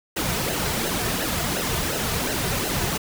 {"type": "noise with flanger", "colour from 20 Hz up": "pink", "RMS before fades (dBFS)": -25, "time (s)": [0.16, 2.98], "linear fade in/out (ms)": 10, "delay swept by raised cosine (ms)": [0.85, 3.75], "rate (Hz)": 2.8, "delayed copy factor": -0.65, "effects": []}